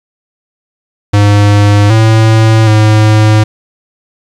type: tone with pitch steps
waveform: square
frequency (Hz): 102.6 / 111 / 107.7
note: G#2 / A2 / A2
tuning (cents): -21 / +16 / -37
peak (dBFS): -4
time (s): 1.13-3.44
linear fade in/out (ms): 10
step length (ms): 770
effects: low-pass 7000 Hz 12 dB/octave + 7-bit